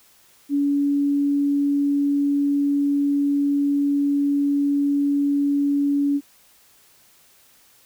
sine tone, 284.2 Hz, C#4, 43 cents sharp, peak -17 dBFS, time 0.49-6.21 s, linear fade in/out 50 ms, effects white hiss -55 dBFS RMS until 7.85 s

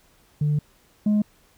sine tone pair in turn, 148.6 / 209.6 Hz, D3 / G#3, +21 / +16 cents, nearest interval tritone, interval 595 cents, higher second, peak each -17 / -14 dBFS, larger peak second, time 0.41-0.59 / 1.06-1.22 s, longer first, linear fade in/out 5 ms, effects tanh soft clip ceiling -16 dBFS + pink hiss -59 dBFS RMS until 1.57 s

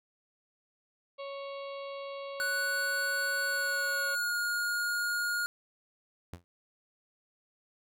harmonic tone, 554.4 Hz, C#5, in tune, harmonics 1 / 2 / 4 / 5 / 6 / 7 / 8, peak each -39 / -45 / -51 / -53 / -55 / -56 / -57 dBFS, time 1.18-4.16 s, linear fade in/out 20 ms
square tone with pitch glide, 1480 to 1428.8 Hz, F#6 to F6, 0 to +39 cents, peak -30 dBFS, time 2.4-5.46 s, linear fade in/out 0 ms, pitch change -61 cents, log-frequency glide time 3.47-4.38 s
sawtooth tone with exponential decay, 87.31 Hz, F2, in tune, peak -34 dBFS, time 6.33-6.44 s, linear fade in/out 0 ms, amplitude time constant 23 ms
effects none

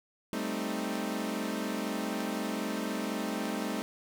sawtooth chord, A half-diminished seventh, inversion third, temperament equal, 196 / 220 / 261.6 / 311.1 Hz, G3 / A3 / C4 / Eb4, 0 / 0 / 0 / 0 cents, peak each -34 / -32 / -34 / -34 dBFS, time 0.33-3.82 s, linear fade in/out 0 ms, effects none

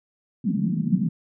white band-pass noise, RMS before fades -23 dBFS, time 0.44-1.09 s, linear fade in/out 10 ms, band 160 to 230 Hz, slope 48 dB/octave, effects none

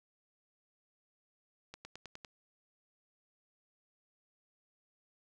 accelerating click train, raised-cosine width 0.2 ms, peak -29 dBFS, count 6, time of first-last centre 1.74-2.248 s, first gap 110 ms, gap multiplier 0.96, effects none

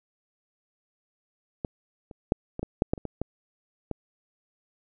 clicks, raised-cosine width 2 ms, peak -16 / -29 / -7 / -19 / -17 / -7 / -10 / -26 / -19 / -15 / -17 dBFS, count 11, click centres 1.648 / 2.112 / 2.321 / 2.594 / 2.63 / 2.821 / 2.935 / 2.978 / 3.053 / 3.216 / 3.913 s, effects none

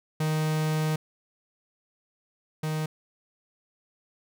45% pulse tone pair in turn, 155.56 / 155.56 Hz, D#3 / D#3, 0 / 0 cents, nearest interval unison, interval 0 cents, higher neither, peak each -24 / -27 dBFS, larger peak first, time 0.2-0.96 / 2.63-2.86 s, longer first, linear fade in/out 5 ms, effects none

